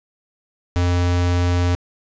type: tone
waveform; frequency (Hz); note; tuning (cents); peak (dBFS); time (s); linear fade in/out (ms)
square; 88.3; F2; +20; -16; 0.76-1.75; 0
effects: resampled to 16000 Hz + 8-bit